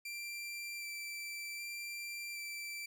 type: tone with vibrato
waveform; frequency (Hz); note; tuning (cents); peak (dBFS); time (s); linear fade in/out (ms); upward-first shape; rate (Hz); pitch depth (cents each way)
sawtooth; 2349; D7; 0; -38; 0.05-2.86; 5; square; 0.65; 9
effects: none